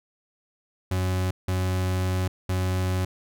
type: tone bursts at uneven times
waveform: 40% pulse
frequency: 92.5 Hz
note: F#2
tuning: in tune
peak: -22 dBFS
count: 3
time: 0.91-1.31 / 1.48-2.28 / 2.49-3.05 s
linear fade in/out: 5 ms
effects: none